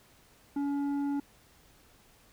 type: tone with tanh clipping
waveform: triangle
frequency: 283.3 Hz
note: C#4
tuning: 38 cents sharp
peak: -30 dBFS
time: 0.56-1.2 s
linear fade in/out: 5 ms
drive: 12 dB
effects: pink hiss -61 dBFS RMS until 2.32 s